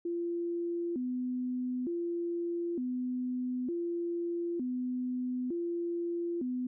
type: tone with vibrato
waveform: sine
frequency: 293.7 Hz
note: D4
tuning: in tune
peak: -31 dBFS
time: 0.05-6.67 s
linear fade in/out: 5 ms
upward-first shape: square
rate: 0.55 Hz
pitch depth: 270 cents each way
effects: none